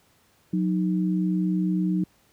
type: tone pair together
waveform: sine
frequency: 182.17 / 311.1 Hz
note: F#3 / D#4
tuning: -27 / 0 cents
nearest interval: major sixth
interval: 927 cents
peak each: -22 / -27 dBFS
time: 0.53-2.04 s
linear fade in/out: 5 ms
effects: pink hiss -62 dBFS RMS until 2.32 s + high-pass 60 Hz 12 dB/octave